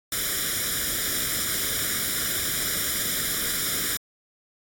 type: noise with comb filter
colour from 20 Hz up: white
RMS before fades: -26 dBFS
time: 0.12-3.97 s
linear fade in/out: 2 ms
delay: 0.56 ms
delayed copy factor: +0.9
effects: AAC 64 kbps